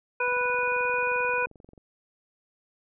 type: harmonic tone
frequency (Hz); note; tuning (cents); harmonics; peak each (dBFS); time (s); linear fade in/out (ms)
493.1; B4; -3; 1 / 2 / 3 / 5; -29 / -29 / -29 / -29; 0.2-1.46; 5
type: click train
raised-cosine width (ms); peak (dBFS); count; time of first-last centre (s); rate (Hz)
2; -37; 35; 0.28-1.778; 22.7
effects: none